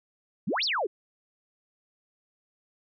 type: exponential two-way sweep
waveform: sine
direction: up then down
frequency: 146.83 to 5750 to 340.2 Hz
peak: -25 dBFS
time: 0.47-0.87 s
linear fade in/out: 10 ms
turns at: 0.64 s
effects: none